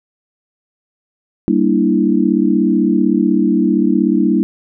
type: chord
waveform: sine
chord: E half-diminished seventh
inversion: first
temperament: equal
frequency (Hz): 196 / 233.1 / 293.7 / 329.6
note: G3 / Bb3 / D4 / E4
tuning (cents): 0 / 0 / 0 / 0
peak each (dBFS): -16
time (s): 1.48-4.43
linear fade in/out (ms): 0
effects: none